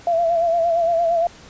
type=tone with vibrato; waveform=sine; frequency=675 Hz; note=E5; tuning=41 cents sharp; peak=-15 dBFS; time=0.07-1.27 s; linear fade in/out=2 ms; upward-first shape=sine; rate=8.7 Hz; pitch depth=51 cents each way; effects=pink hiss -44 dBFS RMS until 1.49 s + resampled to 16000 Hz